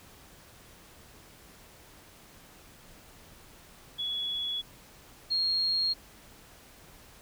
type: tone pair in turn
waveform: sine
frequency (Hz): 3379 / 4257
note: G#7 / C8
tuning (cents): +29 / +29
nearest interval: major third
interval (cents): 400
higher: second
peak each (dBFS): -30 / -25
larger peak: second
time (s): 3.98-4.62 / 5.3-5.94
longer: neither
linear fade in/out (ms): 20
effects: pink hiss -54 dBFS RMS until 7.21 s